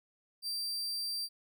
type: tone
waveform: 40% pulse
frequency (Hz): 4700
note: D8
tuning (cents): +1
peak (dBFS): -33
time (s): 0.42-1.29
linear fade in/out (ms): 50
effects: none